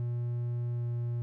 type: tone with pitch glide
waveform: triangle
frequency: 120 to 119.31 Hz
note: B2 to A#2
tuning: -49 to +41 cents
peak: -28 dBFS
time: 0-1.22 s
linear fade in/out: 0 ms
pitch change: -10 cents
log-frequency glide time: 0.73-0.85 s
effects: none